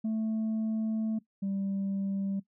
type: tone pair in turn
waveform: sine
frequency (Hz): 220 / 196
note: A3 / G3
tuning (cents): 0 / 0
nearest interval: major second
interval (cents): 200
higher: first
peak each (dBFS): -25 / -27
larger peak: first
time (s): 0.04-1.19 / 1.42-2.4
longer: first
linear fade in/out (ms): 10
effects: noise-tail reverb RT60 0.1 s tail -18 dB re dry + tanh soft clip ceiling -27 dBFS